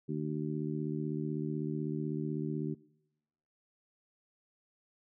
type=harmonic tone; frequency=76 Hz; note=D#2; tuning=40 cents flat; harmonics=2 / 3 / 4 / 5; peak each=-36 / -38 / -39 / -40 dBFS; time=0.08-2.75 s; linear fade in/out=20 ms; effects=noise-tail reverb RT60 0.9 s tail -22 dB re dry